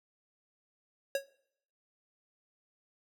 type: tone with exponential decay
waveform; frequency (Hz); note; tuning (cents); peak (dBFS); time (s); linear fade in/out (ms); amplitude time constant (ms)
square; 550; C#5; -14; -26; 1.15-1.26; 2; 22
effects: noise-tail reverb RT60 0.7 s tail -22 dB re dry